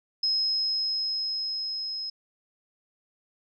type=tone with level ramp; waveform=sine; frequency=5130 Hz; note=E8; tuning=48 cents flat; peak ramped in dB=-22 to -31 dBFS; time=0.23-2.1 s; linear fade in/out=5 ms; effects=none